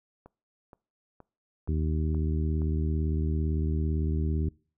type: click train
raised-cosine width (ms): 1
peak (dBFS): -34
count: 6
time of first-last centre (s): 0.26-2.618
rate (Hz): 2.12
type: harmonic tone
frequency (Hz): 77.8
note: D#2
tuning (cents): 0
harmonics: 1 / 2 / 3 / 4 / 5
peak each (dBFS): -26 / -32 / -36 / -38 / -40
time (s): 1.68-4.49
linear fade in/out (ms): 5
effects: noise-tail reverb RT60 0.4 s tail -24 dB re dry